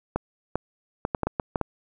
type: clicks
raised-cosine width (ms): 1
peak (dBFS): -10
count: 9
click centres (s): 0.16 / 0.556 / 1.051 / 1.148 / 1.233 / 1.27 / 1.398 / 1.558 / 1.613
effects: none